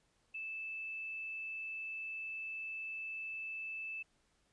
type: tone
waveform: sine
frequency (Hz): 2631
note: E7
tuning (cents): -4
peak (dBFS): -40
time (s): 0.34-4.03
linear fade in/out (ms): 10
effects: pink hiss -75 dBFS RMS until 4.52 s + resampled to 22050 Hz